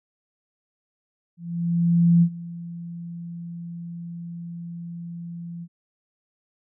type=tone with ADSR envelope; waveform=sine; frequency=170.5 Hz; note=F3; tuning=41 cents flat; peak=-12 dBFS; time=1.37-5.68 s; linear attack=850 ms; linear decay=71 ms; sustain=-20 dB; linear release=53 ms; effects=none